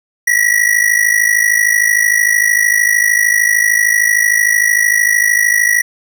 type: ring-modulated tone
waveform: square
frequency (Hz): 1929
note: B6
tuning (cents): -41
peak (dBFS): -7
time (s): 0.27-5.82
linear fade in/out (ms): 5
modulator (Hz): 26.6
effects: none